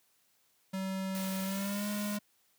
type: tone with pitch glide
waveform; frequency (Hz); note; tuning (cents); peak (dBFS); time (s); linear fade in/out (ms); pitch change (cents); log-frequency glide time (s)
square; 190.7 to 206.8; G3 to G#3; -47 to -7; -34; 0.73-2.19; 10; +140; 1.43-1.87
type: noise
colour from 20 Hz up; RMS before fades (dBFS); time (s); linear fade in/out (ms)
white; -43; 1.15-2.17; 0
effects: white hiss -71 dBFS RMS until 2.58 s + high-pass 80 Hz 12 dB/octave